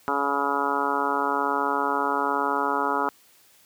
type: harmonic tone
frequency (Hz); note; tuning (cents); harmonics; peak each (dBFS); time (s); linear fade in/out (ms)
141.1; C#3; +31; 2 / 3 / 4 / 5 / 6 / 7 / 8 / 9 / 10; -32 / -31 / -35 / -34 / -29 / -28 / -34 / -28 / -32; 0.08-3.09; 0
effects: white hiss -57 dBFS RMS until 3.65 s + high-pass 80 Hz 12 dB/octave